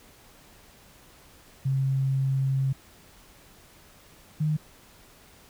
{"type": "tone pair in turn", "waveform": "sine", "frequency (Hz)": [134.5, 153.35], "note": ["C3", "D#3"], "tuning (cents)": [48, -25], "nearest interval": "major second", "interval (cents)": 227, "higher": "second", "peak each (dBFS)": -22, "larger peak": "neither", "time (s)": [[1.65, 2.73], [4.4, 4.57]], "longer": "first", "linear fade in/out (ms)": 10, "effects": ["pink hiss -54 dBFS RMS until 5.49 s"]}